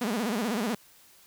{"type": "tone with vibrato", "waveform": "sawtooth", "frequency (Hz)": 222.8, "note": "A3", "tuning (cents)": 22, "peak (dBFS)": -23, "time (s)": [0.01, 0.75], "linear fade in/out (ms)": 5, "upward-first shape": "sine", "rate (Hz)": 16, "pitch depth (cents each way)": 200, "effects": ["white hiss -57 dBFS RMS until 1.26 s"]}